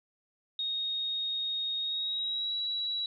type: tone with pitch glide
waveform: sine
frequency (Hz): 3729 to 3905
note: A#7 to B7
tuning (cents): 0 to -20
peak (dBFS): -30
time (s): 0.59-3.06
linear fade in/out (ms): 2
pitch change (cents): +80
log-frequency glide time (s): 1.8-2.57
effects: none